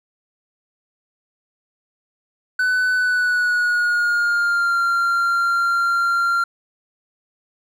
triangle tone with pitch glide, 1500 to 1383.5 Hz, F#6 to F6, +23 to -17 cents, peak -14 dBFS, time 2.59-6.44 s, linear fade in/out 5 ms, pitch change -140 cents, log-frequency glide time 2.96-4.79 s, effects none

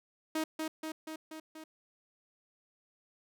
sawtooth tone with echo, 315 Hz, D#4, 21 cents sharp, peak -27 dBFS, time 0.35-0.44 s, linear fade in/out 5 ms, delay 240 ms, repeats 5, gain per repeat -3 dB, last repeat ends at 1.64 s, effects none

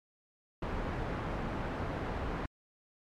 pink low-pass noise, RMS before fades -36 dBFS, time 0.62-2.46 s, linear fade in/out 5 ms, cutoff 1500 Hz, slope 12 dB/octave, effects MP3 96 kbps

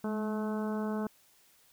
harmonic tone with a mistuned harmonic, 215.5 Hz, A3, 36 cents flat, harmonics 1 / 2 / 3 / 4 / 5 / 6 / 7, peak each -32 / -38 / -42 / -44 / -46 / -48 / -49 dBFS, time 0.04-1.07 s, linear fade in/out 2 ms, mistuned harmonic 1, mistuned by -29 cents, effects white hiss -64 dBFS RMS until 1.72 s

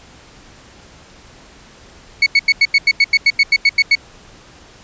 35% pulse tone bursts, 2217 Hz, C#7, in tune, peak -6 dBFS, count 14, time 2.22-3.953 s, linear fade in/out 5 ms, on 43 ms, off 87 ms, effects pink hiss -43 dBFS RMS until 4.83 s + resampled to 16000 Hz

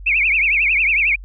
sine tone with vibrato, 2409 Hz, D7, 43 cents sharp, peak -13 dBFS, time 0.06-1.16 s, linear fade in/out 10 ms, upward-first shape triangle, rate 11 Hz, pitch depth 230 cents each way, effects added 47 Hz sine -32 dBFS peak until 1.24 s

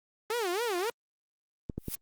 sawtooth tone with vibrato, 410.7 Hz, G#4, 19 cents flat, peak -25 dBFS, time 0.3-0.9 s, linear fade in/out 2 ms, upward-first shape sine, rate 3.7 Hz, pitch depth 290 cents each way
clicks, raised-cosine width 3 ms, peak -21 dBFS, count 3, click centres 1.698 / 1.78 / 1.883 s
blue noise with exponential growth, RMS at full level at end -31 dBFS, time 1.78-1.95 s, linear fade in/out 1 ms, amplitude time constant 35 ms
effects Opus 24 kbps

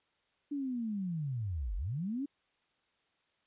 sine linear two-way sweep, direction down then up, 293.7 to 41.46 to 293.7 Hz, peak -33 dBFS, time 0.51-2.26 s, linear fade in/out 10 ms, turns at 1.76 s, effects white hiss -75 dBFS RMS until 3.46 s + resampled to 8000 Hz

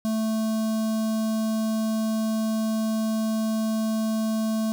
square tone with notch filter, 220 Hz, A3, in tune, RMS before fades -25 dBFS, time 0.05-4.72 s, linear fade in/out 0 ms, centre 2100 Hz, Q 0.64, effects none

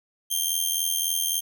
10% pulse tone with amplitude modulation, 3175 Hz, G7, 21 cents sharp, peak -12 dBFS, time 0.3-1.41 s, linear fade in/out 20 ms, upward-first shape sine, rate 83.6 Hz, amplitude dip 70%, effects none

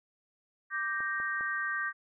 sine chord, G minor, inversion second, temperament equal, 1174.7 / 1568 / 1864.7 Hz, D6 / G6 / Bb6, 0 / 0 / 0 cents, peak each -37 / -33 / -35 dBFS, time 0.7-1.93 s, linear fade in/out 50 ms
clicks, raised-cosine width 1 ms, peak -33 dBFS, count 3, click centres 1.005 / 1.201 / 1.409 s
effects none

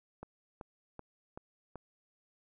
click train, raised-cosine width 1 ms, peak -30 dBFS, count 5, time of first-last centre 0.23-1.757 s, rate 2.62 Hz, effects none

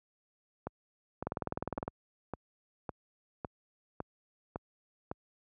two click trains, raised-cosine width 1 ms, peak -20 / -22 dBFS, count 13 / 9, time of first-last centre 1.27-1.879 / 0.67-5.114 s, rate 19.7 / 1.8 Hz, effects high-pass 60 Hz 12 dB/octave

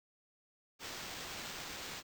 violet noise with sample-and-hold, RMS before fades -45 dBFS, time 0.79-2.03 s, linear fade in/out 50 ms, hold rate 11025 Hz, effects none

